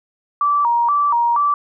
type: tone with vibrato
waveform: sine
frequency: 1046.5 Hz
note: C6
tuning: in tune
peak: -13 dBFS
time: 0.41-1.54 s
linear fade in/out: 2 ms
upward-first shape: square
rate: 2.1 Hz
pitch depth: 180 cents each way
effects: none